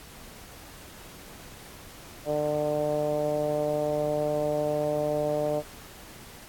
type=tone with low-pass filter; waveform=10% pulse; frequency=149.6 Hz; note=D3; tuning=32 cents sharp; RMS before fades=-27 dBFS; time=2.25-5.63 s; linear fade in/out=50 ms; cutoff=600 Hz; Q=4.3; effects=pink hiss -47 dBFS RMS until 6.48 s + AAC 64 kbps